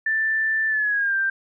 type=tone with pitch glide; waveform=sine; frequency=1769 to 1576 Hz; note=A6 to G6; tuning=+9 to +9 cents; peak=-19 dBFS; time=0.06-1.3 s; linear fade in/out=5 ms; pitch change=-200 cents; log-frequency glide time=0.68-1.16 s; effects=none